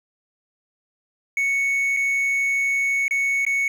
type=tone with dropouts; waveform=triangle; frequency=2217 Hz; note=C#7; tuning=in tune; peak=-17 dBFS; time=1.37-3.68 s; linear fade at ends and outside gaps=2 ms; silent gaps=1.966-1.97 / 3.081-3.109 / 3.451-3.465 s; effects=9-bit